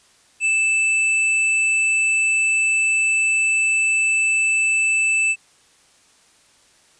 sine tone with hard clipping, 2637 Hz, E7, in tune, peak -17 dBFS, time 0.4-5.36 s, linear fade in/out 50 ms, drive 13 dB, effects white hiss -55 dBFS RMS until 6.99 s + resampled to 22050 Hz

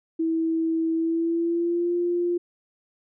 sine tone with pitch glide, 325.7 to 349.1 Hz, E4 to F4, -21 to -1 cents, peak -21 dBFS, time 0.19-2.38 s, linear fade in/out 10 ms, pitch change +120 cents, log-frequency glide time 0.94-1.95 s, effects none

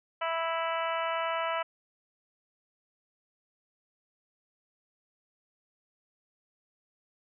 harmonic tone, 329.3 Hz, E4, 2 cents flat, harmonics 2 / 3 / 4 / 5 / 6 / 7 / 8 / 9, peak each -33 / -34 / -34 / -42 / -41 / -42 / -44 / -42 dBFS, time 0.21-1.63 s, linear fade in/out 10 ms, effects none

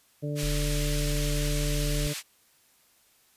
harmonic tone, 146.83 Hz, D3, in tune, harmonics 1 / 2 / 3 / 4, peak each -30 / -36 / -38 / -38 dBFS, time 0.22-2.14 s, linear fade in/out 20 ms
pink band-pass noise, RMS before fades -36 dBFS, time 0.35-2.23 s, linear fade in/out 50 ms, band 2300 to 12000 Hz, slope 12 dB/octave
sine tone, 41.7 Hz, E1, 21 cents sharp, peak -27 dBFS, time 0.43-2.07 s, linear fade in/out 0 ms
effects white hiss -63 dBFS RMS until 3.36 s + resampled to 32000 Hz

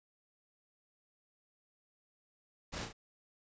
pink noise with echo, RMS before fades -41 dBFS, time 2.72-2.86 s, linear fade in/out 20 ms, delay 35 ms, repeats 2, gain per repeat -5 dB, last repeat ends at 2.93 s, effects resampled to 16000 Hz

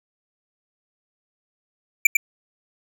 square tone with echo, 2349 Hz, D7, in tune, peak -9 dBFS, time 2.05-2.07 s, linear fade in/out 5 ms, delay 100 ms, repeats 1, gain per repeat -5 dB, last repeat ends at 2.17 s, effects none

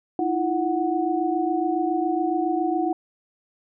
sine tone cluster, 313.9 / 341.1 / 739 Hz, D#4 / F4 / F#5, +15 / -41 / -2 cents, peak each -25 dBFS, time 0.19-2.93 s, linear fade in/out 2 ms, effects none

